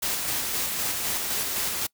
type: noise with tremolo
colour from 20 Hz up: white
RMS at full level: -27 dBFS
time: 0.02-1.87 s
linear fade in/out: 10 ms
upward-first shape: square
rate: 3.9 Hz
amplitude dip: 25%
effects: noise-tail reverb RT60 0.1 s tail -23 dB re dry